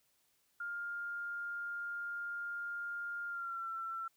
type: tone with pitch glide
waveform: sine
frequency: 1406 to 1346.4 Hz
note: F6 to E6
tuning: +11 to +36 cents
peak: -38 dBFS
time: 0.6-4.08 s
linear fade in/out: 5 ms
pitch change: -75 cents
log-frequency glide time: 3.27-3.67 s
effects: white hiss -75 dBFS RMS until 4.16 s